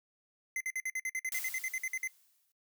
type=tone bursts; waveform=square; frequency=2057 Hz; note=C7; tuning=30 cents flat; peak=-33 dBFS; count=16; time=0.56-2.075 s; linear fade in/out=2 ms; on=45 ms; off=53 ms
type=noise with exponential decay; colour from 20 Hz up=blue; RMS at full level=-37 dBFS; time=1.32-2.52 s; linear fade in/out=1 ms; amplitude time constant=260 ms
effects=noise-tail reverb RT60 0.1 s tail -20 dB re dry